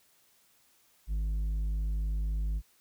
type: tone with low-pass filter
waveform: square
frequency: 51.91 Hz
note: G#1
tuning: in tune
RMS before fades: -31 dBFS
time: 1.07-2.62 s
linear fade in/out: 50 ms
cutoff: 110 Hz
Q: 0.63
effects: white hiss -66 dBFS RMS until 2.8 s